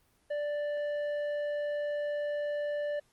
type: tone with tanh clipping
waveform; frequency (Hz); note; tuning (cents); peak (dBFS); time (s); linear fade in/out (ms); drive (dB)
triangle; 587.3; D5; 0; -32; 0.3-3; 10; 12
effects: pink hiss -69 dBFS RMS until 3.12 s + Opus 24 kbps